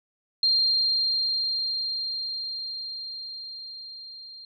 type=tone with level ramp; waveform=sine; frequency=4191 Hz; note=C8; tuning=2 cents sharp; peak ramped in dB=-18 to -41 dBFS; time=0.43-4.45 s; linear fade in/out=2 ms; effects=none